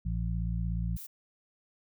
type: harmonic tone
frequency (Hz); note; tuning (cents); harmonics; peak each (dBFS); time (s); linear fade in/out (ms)
56.8; A#1; -44; 1 / 2 / 3; -31 / -35 / -35; 0.05-0.97; 10
type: noise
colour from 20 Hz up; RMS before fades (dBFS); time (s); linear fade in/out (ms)
violet; -44; 0.96-1.07; 10
effects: none